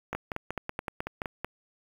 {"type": "two click trains", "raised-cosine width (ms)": 0.5, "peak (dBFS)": [-17, -16], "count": [8, 6], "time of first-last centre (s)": [[0.13, 1.446], [0.15, 1.218]], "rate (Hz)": [5.32, 4.68], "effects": ["7-bit"]}